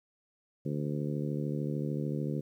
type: harmonic tone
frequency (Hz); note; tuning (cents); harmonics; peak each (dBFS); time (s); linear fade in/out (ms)
73.42; D2; 0; 2 / 3 / 4 / 5 / 6 / 7; -33 / -37 / -39 / -41 / -43 / -44; 0.65-2.41; 10
effects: 11-bit